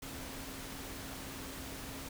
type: tone in noise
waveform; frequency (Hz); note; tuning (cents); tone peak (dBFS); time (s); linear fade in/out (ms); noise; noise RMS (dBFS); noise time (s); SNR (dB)
sine; 267.7; C4; +40; -50; 0.02-2.09; 5; pink; -45; 0.02-2.09; -8
effects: none